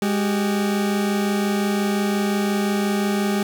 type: tone pair together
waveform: 40% pulse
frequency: 205.4 / 385.1 Hz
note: G#3 / G4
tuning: -19 / -31 cents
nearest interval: major seventh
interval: 1088 cents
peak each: -19 / -25 dBFS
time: 0.02-3.43 s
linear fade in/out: 2 ms
effects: none